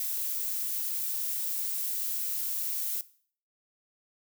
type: noise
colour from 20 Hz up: violet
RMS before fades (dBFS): -32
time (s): 0-3.01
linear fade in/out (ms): 2
effects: noise-tail reverb RT60 0.5 s tail -18 dB re dry